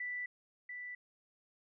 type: tone with echo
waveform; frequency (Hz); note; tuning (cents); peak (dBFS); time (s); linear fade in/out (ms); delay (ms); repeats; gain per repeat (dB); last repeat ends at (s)
sine; 1975.5; B6; 0; -37; 0-0.26; 5; 690; 1; -5; 0.95
effects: none